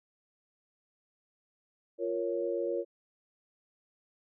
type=chord; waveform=sine; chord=Bb minor; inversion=second; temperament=equal; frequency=349.2 / 466.2 / 554.4 Hz; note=F4 / Bb4 / Db5; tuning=0 / 0 / 0 cents; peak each=-34 dBFS; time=1.98-2.85 s; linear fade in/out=50 ms; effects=none